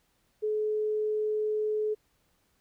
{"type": "tone", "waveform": "sine", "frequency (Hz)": 427.5, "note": "A4", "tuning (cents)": -50, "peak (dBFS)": -26, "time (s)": [0.42, 1.95], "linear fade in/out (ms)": 20, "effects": ["pink hiss -71 dBFS RMS until 2.6 s"]}